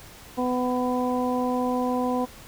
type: harmonic tone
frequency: 250 Hz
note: B3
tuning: 21 cents sharp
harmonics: 1 / 2 / 3 / 4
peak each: -25 / -28 / -30 / -31 dBFS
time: 0.37-2.26 s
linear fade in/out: 20 ms
effects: pink hiss -46 dBFS RMS until 2.47 s